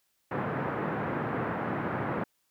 pink band-pass noise, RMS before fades -32 dBFS, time 0.31-2.24 s, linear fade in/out 5 ms, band 120 to 1700 Hz, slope 24 dB/octave, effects white hiss -74 dBFS RMS until 2.5 s

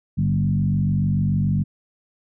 sine tone with frequency modulation, 149.3 Hz, D3, 29 cents sharp, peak -17 dBFS, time 0.17-1.64 s, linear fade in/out 20 ms, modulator 47 Hz, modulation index 1.3, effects none

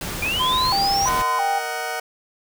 pink noise, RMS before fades -29 dBFS, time 0.01-1.22 s, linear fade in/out 2 ms
sine linear sweep, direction up, 2349 to 5920 Hz, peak -21 dBFS, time 0.22-1.09 s, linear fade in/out 5 ms
sine tone with vibrato, 900 Hz, A5, 39 cents sharp, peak -19 dBFS, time 0.39-1.6 s, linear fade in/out 20 ms, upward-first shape square, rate 1.5 Hz, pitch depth 220 cents each way
20% pulse chord, D# minor, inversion second, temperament just, 466.7 / 622.3 / 746.7 Hz, A#4 / D#5 / F#5, +2 / 0 / +16 cents, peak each -27 / -27 / -22 dBFS, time 1.07-2 s, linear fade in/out 5 ms
effects none

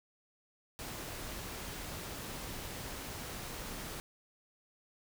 pink noise, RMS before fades -43 dBFS, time 0.79-4 s, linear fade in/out 0 ms, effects none

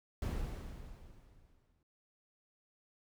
brown noise with exponential decay, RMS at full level -34 dBFS, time 0.22-1.83 s, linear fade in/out 2 ms, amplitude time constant 350 ms, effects none

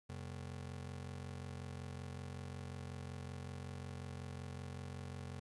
35% pulse ring-modulated tone, 110 Hz, A2, in tune, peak -40 dBFS, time 0.09-5.4 s, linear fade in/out 10 ms, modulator 22.7 Hz, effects resampled to 24000 Hz + 13-bit

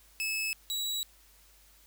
sawtooth tone pair in turn, 2600 / 3896 Hz, E7 / B7, -24 / -24 cents, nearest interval perfect fifth, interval 700 cents, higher second, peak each -27 / -28 dBFS, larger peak first, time 0.2-0.53 / 0.7-1.03 s, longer neither, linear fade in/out 0 ms, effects added 50 Hz sine -62 dBFS peak until 1.86 s + white hiss -61 dBFS RMS until 1.86 s

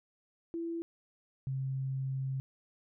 sine tone pair in turn, 334.5 / 133.44 Hz, E4 / C3, +25 / +34 cents, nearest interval octave + major third, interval 1591 cents, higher first, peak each -34 / -32 dBFS, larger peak second, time 0.54-0.82 / 1.47-2.4 s, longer second, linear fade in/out 0 ms, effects none

